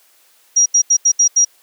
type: tone bursts at uneven times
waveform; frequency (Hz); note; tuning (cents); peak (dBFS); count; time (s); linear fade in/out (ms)
sine; 5720; F8; +41; -8; 6; 0.56-0.66 / 0.74-0.82 / 0.9-0.97 / 1.05-1.12 / 1.19-1.28 / 1.36-1.45; 10
effects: white hiss -53 dBFS RMS until 1.62 s + high-pass 400 Hz 12 dB/octave